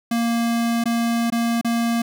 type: tone with dropouts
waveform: square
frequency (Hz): 232.9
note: A#3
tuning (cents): -1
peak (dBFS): -19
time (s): 0.11-2.02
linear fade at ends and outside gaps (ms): 5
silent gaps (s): 0.84-0.856 / 1.302-1.322 / 1.613-1.646
effects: none